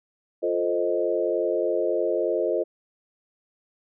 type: chord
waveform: sine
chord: F dominant seventh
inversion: none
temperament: equal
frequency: 349.2 / 440 / 523.3 / 622.3 Hz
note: F4 / A4 / C5 / Eb5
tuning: 0 / 0 / 0 / 0 cents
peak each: -27 dBFS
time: 0.42-2.64 s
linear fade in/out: 20 ms
effects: none